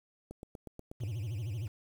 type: click train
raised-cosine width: 2 ms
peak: -31 dBFS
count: 7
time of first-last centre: 0.31-1.036 s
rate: 8.27 Hz
type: tone with vibrato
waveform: triangle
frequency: 107.9 Hz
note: A2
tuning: 33 cents flat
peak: -32 dBFS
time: 1-1.68 s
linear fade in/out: 10 ms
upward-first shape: sine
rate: 13 Hz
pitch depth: 240 cents each way
effects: 9-bit